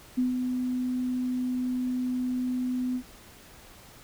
sine tone with ADSR envelope, 251.7 Hz, B3, 33 cents sharp, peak -21 dBFS, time 0.17-3.03 s, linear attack 15 ms, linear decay 140 ms, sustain -5 dB, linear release 73 ms, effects pink hiss -51 dBFS RMS until 4.03 s

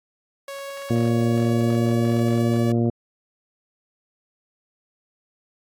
sawtooth tone with pitch glide, 554.4 to 573 Hz, C#5 to D5, 0 to -43 cents, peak -28 dBFS, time 0.48-2.72 s, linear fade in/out 2 ms, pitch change +57 cents, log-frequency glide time 0.65-2.6 s
harmonic tone, 117.2 Hz, A#2, 10 cents sharp, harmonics 1 / 2 / 3 / 4 / 5 / 6, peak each -21 / -21 / -25 / -31 / -33 / -35 dBFS, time 0.9-2.9 s, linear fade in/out 5 ms
effects AAC 64 kbps

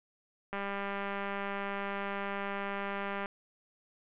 click train, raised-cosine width 0.5 ms, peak -22 dBFS, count 544, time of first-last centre 0.53-3.259 s, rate 199 Hz, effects resampled to 8000 Hz + 10-bit

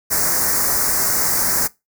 white band-stop noise, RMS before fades -18 dBFS, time 0.1-1.68 s, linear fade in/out 20 ms, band 2000 to 4900 Hz, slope 48 dB/octave, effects noise-tail reverb RT60 0.2 s tail -20 dB re dry

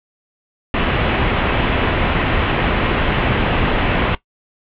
pink low-pass noise, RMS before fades -17 dBFS, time 0.74-4.15 s, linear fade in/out 2 ms, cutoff 3200 Hz, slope 48 dB/octave, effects noise-tail reverb RT60 0.1 s tail -17 dB re dry

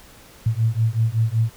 sine beating tone pair, 110.2 / 115.5 Hz, A2 / A#2, +3 / -16 cents, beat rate 5.3 Hz, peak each -20 dBFS, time 0.46-1.5 s, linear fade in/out 5 ms, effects pink hiss -47 dBFS RMS until 1.56 s

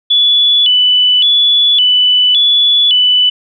sine tone with vibrato, 3200 Hz, G7, 35 cents sharp, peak -6 dBFS, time 0.1-3.3 s, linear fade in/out 10 ms, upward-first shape square, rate 0.89 Hz, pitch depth 120 cents each way, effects none

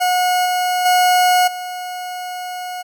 40% pulse tone with level steps, 726 Hz, F#5, 33 cents flat, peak -13 / -15 / -10 / -24 dBFS, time 0-2.83 s, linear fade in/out 20 ms, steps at 0.45 / 0.85 / 1.47 s, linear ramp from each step 10 ms, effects none

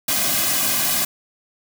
white noise with comb filter, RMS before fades -20 dBFS, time 0.08-1.05 s, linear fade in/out 5 ms, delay 2.2 ms, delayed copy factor -0.8, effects none

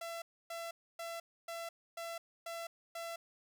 sawtooth tone bursts, 672 Hz, E5, 33 cents sharp, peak -37 dBFS, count 7, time 0.01-3.16 s, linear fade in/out 5 ms, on 210 ms, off 280 ms, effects none

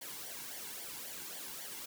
white noise with flanger, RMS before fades -45 dBFS, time 0.01-1.86 s, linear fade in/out 10 ms, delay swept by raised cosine 0.76 to 1.65 ms, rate 3.7 Hz, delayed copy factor -0.7, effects none

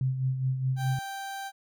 sine tone with tremolo, 130.81 Hz, C3, in tune, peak -23 dBFS, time 0.01-0.99 s, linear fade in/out 2 ms, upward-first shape sine, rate 4.8 Hz, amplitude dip 55%
30% pulse tone, 784 Hz, G5, in tune, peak -32 dBFS, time 0.76-1.52 s, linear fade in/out 50 ms
effects none

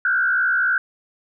sine tone with frequency modulation, 1496 Hz, F#6, 19 cents sharp, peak -16 dBFS, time 0.05-0.78 s, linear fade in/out 2 ms, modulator 63.4 Hz, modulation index 1.3, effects none

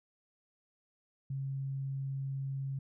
sine tone, 136 Hz, C#3, 33 cents flat, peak -34 dBFS, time 1.3-2.79 s, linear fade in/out 5 ms, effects none

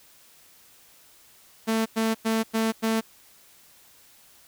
sawtooth tone bursts, 223.1 Hz, A3, 24 cents sharp, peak -18 dBFS, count 5, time 1.67-3.012 s, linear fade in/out 20 ms, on 190 ms, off 98 ms, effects white hiss -55 dBFS RMS until 4.47 s

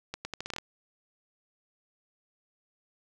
accelerating click train, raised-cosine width 0.2 ms, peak -18 dBFS, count 9, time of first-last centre 0.14-0.584 s, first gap 110 ms, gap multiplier 0.79, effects none

